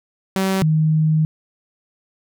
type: tone pair in turn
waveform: sawtooth / sine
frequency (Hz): 191.3 / 156.37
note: G3 / D#3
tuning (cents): -42 / +9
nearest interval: minor third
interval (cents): 349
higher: first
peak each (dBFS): -13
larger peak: neither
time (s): 0.36-0.62 / 0.62-1.25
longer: second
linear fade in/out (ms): 0
effects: none